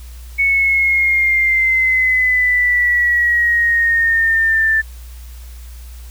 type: exponential sweep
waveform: sine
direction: down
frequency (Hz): 2217 to 1766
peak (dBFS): -11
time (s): 0.38-4.82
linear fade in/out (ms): 20
effects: added 60 Hz sine -31 dBFS peak until 6.1 s + white hiss -45 dBFS RMS until 6.1 s